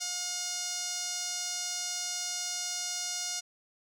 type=tone with band-pass filter; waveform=sawtooth; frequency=716 Hz; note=F5; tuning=43 cents sharp; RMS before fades=-35 dBFS; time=0-3.41 s; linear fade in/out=20 ms; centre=6000 Hz; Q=3.1; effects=none